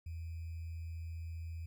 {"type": "tone with sample-and-hold", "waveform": "sine", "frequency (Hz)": 82.41, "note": "E2", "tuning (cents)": 0, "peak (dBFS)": -40, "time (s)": [0.06, 1.66], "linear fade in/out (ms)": 5, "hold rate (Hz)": 2450, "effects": []}